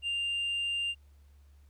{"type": "tone with tanh clipping", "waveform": "sine", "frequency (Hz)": 2794, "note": "F7", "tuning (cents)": 0, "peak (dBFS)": -30, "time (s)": [0.02, 0.95], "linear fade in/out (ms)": 50, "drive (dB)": 1, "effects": ["added 71 Hz sine -55 dBFS peak until 1.69 s", "pink hiss -72 dBFS RMS until 1.69 s"]}